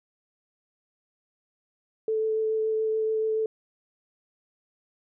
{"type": "tone with vibrato", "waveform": "sine", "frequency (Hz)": 438.4, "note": "A4", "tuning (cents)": -6, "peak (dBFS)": -23, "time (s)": [2.08, 3.46], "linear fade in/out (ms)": 2, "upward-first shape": "triangle", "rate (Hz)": 7, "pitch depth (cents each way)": 11, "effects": []}